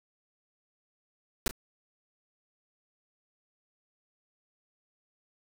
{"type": "noise with echo", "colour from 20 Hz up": "pink", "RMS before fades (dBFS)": -26, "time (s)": [1.46, 1.48], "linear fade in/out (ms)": 2, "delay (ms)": 31, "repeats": 1, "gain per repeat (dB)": -14, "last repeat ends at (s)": 1.511, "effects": []}